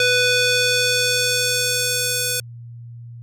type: tone with band-pass filter sweep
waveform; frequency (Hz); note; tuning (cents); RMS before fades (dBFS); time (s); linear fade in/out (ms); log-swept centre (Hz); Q
square; 495.8; B4; +7; -19; 0-2.4; 2; 3200 to 10000; 0.79
effects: added 118 Hz sine -34 dBFS peak until 3.22 s